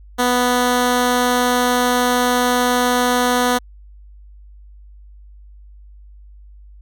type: tone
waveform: 10% pulse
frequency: 246.9 Hz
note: B3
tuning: in tune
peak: -6 dBFS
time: 0.18-3.59 s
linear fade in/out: 20 ms
effects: added 50 Hz sine -39 dBFS peak until 6.81 s